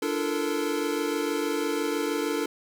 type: chord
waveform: square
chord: Bb major seventh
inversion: first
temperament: equal with one note detuned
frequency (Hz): 293.7 / 340.9 / 440 / 466.2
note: D4 / F4 / A4 / Bb4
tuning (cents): 0 / -42 / 0 / 0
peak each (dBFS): -31 / -33 / -31 / -34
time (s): 0.02-2.46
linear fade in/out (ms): 5
effects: none